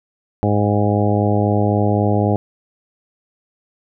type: harmonic tone with a mistuned harmonic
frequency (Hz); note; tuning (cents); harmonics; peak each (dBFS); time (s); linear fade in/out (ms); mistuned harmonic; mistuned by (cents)
103.83; G#2; 0; 1 / 2 / 3 / 4 / 5 / 6 / 7 / 8; -17 / -20 / -22 / -23 / -24 / -25 / -25 / -26; 0.43-2.36; 0; 8; -32
effects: none